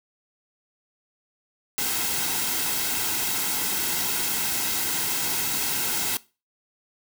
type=noise with comb filter; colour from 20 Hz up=white; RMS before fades=-26 dBFS; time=1.78-6.17 s; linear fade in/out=0 ms; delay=1.7 ms; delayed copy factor=-0.55; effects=noise-tail reverb RT60 0.3 s tail -20 dB re dry